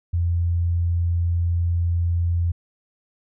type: tone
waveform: sine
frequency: 85.8 Hz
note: F2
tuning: 30 cents flat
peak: -18 dBFS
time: 0.13-2.52 s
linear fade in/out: 10 ms
effects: none